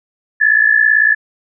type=tone pair together; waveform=sine; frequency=1702 / 1760 Hz; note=G#6 / A6; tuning=+42 / 0 cents; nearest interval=minor second; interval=58 cents; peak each=-11 dBFS; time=0.4-1.15 s; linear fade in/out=20 ms; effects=none